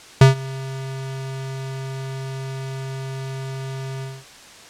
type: tone with ADSR envelope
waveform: square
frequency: 133.6 Hz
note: C3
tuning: 36 cents sharp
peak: -5 dBFS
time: 0.21-4.25 s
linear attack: 4 ms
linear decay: 130 ms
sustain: -23 dB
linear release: 230 ms
effects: white hiss -43 dBFS RMS until 4.69 s + low-pass 7000 Hz 12 dB/octave